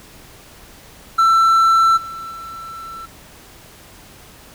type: tone with level steps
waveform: triangle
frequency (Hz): 1337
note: E6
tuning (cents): +24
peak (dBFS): -8 / -26 / -28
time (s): 1.18-3.06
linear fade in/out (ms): 10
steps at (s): 1.96 / 2.3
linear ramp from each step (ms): 20
effects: pink hiss -43 dBFS RMS until 4.54 s